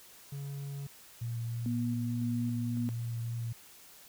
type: tone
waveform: triangle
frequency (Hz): 140.3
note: C#3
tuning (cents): +21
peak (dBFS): -35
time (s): 0.32-0.87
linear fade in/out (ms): 5
type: tone with vibrato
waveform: sine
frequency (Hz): 116.54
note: A#2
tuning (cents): 0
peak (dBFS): -33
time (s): 1.21-3.53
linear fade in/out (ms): 10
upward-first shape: sine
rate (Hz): 3.4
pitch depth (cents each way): 12
type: tone with tremolo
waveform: sine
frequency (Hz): 239.6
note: A#3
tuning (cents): +48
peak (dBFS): -31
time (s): 1.66-2.89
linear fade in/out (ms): 0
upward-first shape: square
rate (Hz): 1.8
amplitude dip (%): 25
effects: white hiss -55 dBFS RMS until 4.08 s